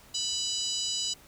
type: harmonic tone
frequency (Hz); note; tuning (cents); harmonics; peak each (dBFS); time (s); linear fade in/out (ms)
988; B5; 0; 3 / 4 / 5 / 6 / 7 / 8; -35 / -35 / -34 / -40 / -36 / -39; 0.14-1.14; 10
effects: pink hiss -55 dBFS RMS until 1.27 s